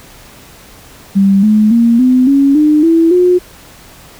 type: tone with pitch steps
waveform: sine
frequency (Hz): 196 / 213.7 / 233.1 / 254.2 / 277.2 / 302.3 / 329.6 / 359.5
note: G3 / G#3 / A#3 / C4 / C#4 / D#4 / E4 / F#4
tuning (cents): 0 / +50 / 0 / -50 / 0 / -50 / 0 / -50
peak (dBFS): -5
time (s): 1.15-3.39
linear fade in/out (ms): 20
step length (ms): 280
effects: pink hiss -38 dBFS RMS until 4.19 s